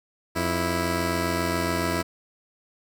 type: tone pair together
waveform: 10% pulse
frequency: 87.16 / 328.5 Hz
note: F2 / E4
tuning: -3 / -6 cents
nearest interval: octave + major seventh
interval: 2297 cents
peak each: -18 dBFS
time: 0.35-2.03 s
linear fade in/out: 20 ms
effects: none